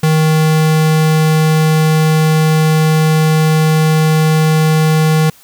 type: tone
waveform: square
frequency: 156.9 Hz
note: D#3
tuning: 15 cents sharp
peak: -9 dBFS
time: 0.03-5.3 s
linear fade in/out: 5 ms
effects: white hiss -44 dBFS RMS until 5.43 s